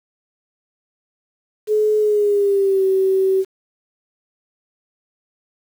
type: tone with pitch glide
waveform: sine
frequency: 426.5 to 382.2 Hz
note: G#4 to G4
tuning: +46 to -44 cents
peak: -13 dBFS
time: 1.67-3.45 s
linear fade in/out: 50 ms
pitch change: -190 cents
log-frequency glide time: 1.99-2.84 s
effects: 7-bit